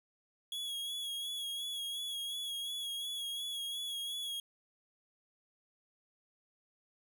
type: tone with vibrato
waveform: 45% pulse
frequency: 3338 Hz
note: G#7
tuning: 8 cents sharp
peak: -37 dBFS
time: 0.52-4.4 s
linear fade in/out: 2 ms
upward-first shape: sine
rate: 2.8 Hz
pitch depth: 35 cents each way
effects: none